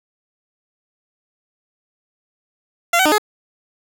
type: tone with pitch steps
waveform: 15% pulse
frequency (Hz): 687 / 757 / 304.1 / 422.9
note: F5 / F#5 / D#4 / G#4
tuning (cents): -29 / +39 / -40 / +31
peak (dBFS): -6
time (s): 2.93-3.182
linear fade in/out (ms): 5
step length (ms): 63
effects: none